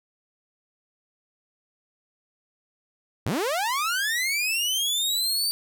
sawtooth linear sweep, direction up, 77.78 to 4648 Hz, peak -20 dBFS, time 3.26-5.51 s, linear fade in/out 0 ms, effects none

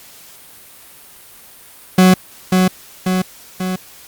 40% pulse tone with echo, 185 Hz, F#3, in tune, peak -5 dBFS, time 1.98-2.14 s, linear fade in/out 5 ms, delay 540 ms, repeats 3, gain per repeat -4 dB, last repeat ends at 3.76 s, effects white hiss -41 dBFS RMS until 4.07 s + Opus 48 kbps

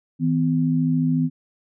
sine tone pair together, 160.1 / 254.1 Hz, D#3 / B3, +50 / +49 cents, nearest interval minor sixth, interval 799 cents, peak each -20 dBFS, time 0.19-1.3 s, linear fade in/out 50 ms, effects none

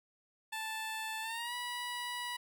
15% pulse tone with pitch glide, 879 to 975.3 Hz, A5 to B5, -2 to -22 cents, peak -31 dBFS, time 0.52-2.37 s, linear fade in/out 10 ms, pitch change +180 cents, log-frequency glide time 1.21-1.54 s, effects none

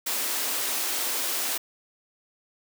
white high-pass noise, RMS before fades -28 dBFS, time 0.06-1.58 s, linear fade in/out 10 ms, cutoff 250 Hz, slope 48 dB/octave, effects none

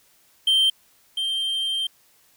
triangle tone pair in turn, 3136 / 3154 Hz, G7 / G7, 0 / +10 cents, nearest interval unison, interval 10 cents, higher second, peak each -14 / -21 dBFS, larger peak first, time 0.47-0.7 / 1.17-1.87 s, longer second, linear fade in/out 5 ms, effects white hiss -59 dBFS RMS until 2.36 s

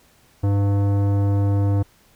sine tone with tanh clipping, 100.2 Hz, G2, 38 cents sharp, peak -18 dBFS, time 0.43-1.83 s, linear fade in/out 10 ms, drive 16 dB, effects pink hiss -56 dBFS RMS until 2.15 s

